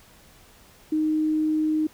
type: tone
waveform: sine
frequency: 310.1 Hz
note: D#4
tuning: 6 cents flat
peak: -20 dBFS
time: 0.92-1.87 s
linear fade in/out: 5 ms
effects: pink hiss -53 dBFS RMS until 1.93 s